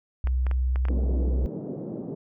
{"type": "tone", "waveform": "sine", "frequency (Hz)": 63.5, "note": "B1", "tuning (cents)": 49, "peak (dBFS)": -21, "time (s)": [0.24, 1.46], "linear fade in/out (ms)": 0}
{"type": "clicks", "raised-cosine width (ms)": 0.5, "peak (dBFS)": -21, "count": 6, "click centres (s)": [0.272, 0.467, 0.513, 0.759, 0.853, 0.885]}
{"type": "band-pass noise", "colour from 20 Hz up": "pink", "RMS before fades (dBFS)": -34, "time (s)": [0.89, 2.15], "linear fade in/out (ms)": 10, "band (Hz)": [150, 490], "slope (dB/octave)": 24}
{"effects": []}